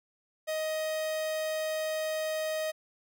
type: tone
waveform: 45% pulse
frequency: 627 Hz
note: D#5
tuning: 13 cents sharp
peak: -30 dBFS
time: 0.47-2.72 s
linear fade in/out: 20 ms
effects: none